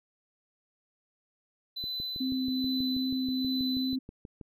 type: tone with tremolo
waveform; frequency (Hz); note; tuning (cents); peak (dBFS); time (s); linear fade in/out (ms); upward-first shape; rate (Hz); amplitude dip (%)
triangle; 4014; B7; +27; -31; 1.76-3.96; 10; sine; 1.2; 45
type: click train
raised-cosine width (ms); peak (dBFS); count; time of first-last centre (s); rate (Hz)
3; -30; 17; 1.84-4.412; 6.22
type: tone with vibrato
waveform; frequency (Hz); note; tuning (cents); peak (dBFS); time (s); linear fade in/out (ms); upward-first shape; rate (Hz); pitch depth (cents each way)
sine; 260; C4; -11; -28; 2.2-3.99; 10; sine; 2.5; 9
effects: none